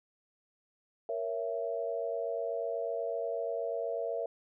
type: chord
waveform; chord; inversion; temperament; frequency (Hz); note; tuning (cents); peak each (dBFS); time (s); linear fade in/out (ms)
sine; A# diminished; none; equal with one note detuned; 466.2 / 554.4 / 666.9; A#4 / C#5 / E5; 0 / 0 / +20; -36 / -38 / -35; 1.09-4.26; 2
effects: none